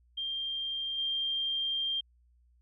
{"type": "tone with level steps", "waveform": "sine", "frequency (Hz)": 3186, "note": "G7", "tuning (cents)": 27, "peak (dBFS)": [-32, -29], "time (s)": [0.17, 2.01], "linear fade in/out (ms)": 10, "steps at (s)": 0.98, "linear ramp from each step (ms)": 5, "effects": ["added 60 Hz sine -62 dBFS peak until 2.61 s"]}